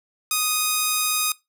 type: tone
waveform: 5% pulse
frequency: 1244.5 Hz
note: D#6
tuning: in tune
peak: -8 dBFS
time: 0.31-1.32 s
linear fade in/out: 2 ms
effects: noise-tail reverb RT60 0.2 s tail -21 dB re dry